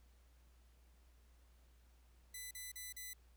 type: tone bursts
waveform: 5% pulse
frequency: 2000 Hz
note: B6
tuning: 21 cents sharp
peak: -36 dBFS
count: 4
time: 2.34-3.134 s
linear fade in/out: 5 ms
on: 170 ms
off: 38 ms
effects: added 60 Hz sine -64 dBFS peak until 3.36 s + pink hiss -75 dBFS RMS until 3.36 s